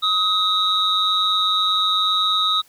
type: tone cluster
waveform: sine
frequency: 1265 / 3697 / 3889 Hz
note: D#6 / A#7 / B7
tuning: +28 / -15 / -27 cents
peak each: -20 dBFS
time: 0.02-2.62 s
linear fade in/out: 20 ms
effects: tanh soft clip ceiling -8 dBFS + white hiss -54 dBFS RMS until 2.68 s